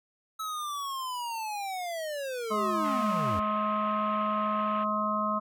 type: linear sweep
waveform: square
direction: down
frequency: 1300 to 77.78 Hz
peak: -33 dBFS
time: 0.39-3.4 s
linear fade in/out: 10 ms
type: harmonic tone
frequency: 211.7 Hz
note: G#3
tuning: 33 cents sharp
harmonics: 1 / 3 / 5 / 6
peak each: -33 / -34 / -30 / -31 dBFS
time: 2.5-5.4 s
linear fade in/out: 20 ms
type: band-pass noise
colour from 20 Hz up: white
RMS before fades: -45 dBFS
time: 2.83-4.85 s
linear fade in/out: 20 ms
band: 530 to 3000 Hz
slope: 48 dB/octave
effects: none